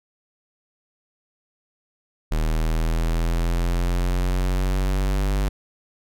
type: exponential sweep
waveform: square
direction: up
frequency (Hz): 38.89 to 49.6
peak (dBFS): -20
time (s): 2.31-5.49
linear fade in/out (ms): 10
effects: none